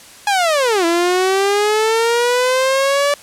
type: linear two-way sweep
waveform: sawtooth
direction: down then up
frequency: 837 to 332.3 to 579 Hz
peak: -9 dBFS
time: 0.27-3.14 s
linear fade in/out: 2 ms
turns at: 0.85 s
effects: white hiss -40 dBFS RMS until 3.22 s + low-pass 10000 Hz 12 dB/octave